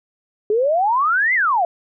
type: exponential two-way sweep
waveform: sine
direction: up then down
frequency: 407.8 to 2120 to 656 Hz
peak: -14 dBFS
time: 0.5-1.65 s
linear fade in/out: 2 ms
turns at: 1.34 s
effects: none